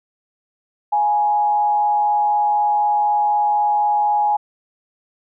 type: tone with frequency modulation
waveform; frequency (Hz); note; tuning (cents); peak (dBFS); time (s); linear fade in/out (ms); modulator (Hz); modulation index
sine; 833; G#5; +5; -14; 0.92-4.37; 10; 130; 0.34
effects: none